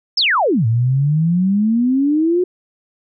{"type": "exponential two-way sweep", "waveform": "sine", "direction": "down then up", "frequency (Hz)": [5490, 110, 368.6], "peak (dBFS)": -12, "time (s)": [0.17, 2.44], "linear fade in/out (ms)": 5, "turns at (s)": 0.66, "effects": []}